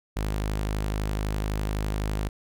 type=tone; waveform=sawtooth; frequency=51.91 Hz; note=G#1; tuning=in tune; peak=-22 dBFS; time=0.16-2.29 s; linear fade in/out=10 ms; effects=none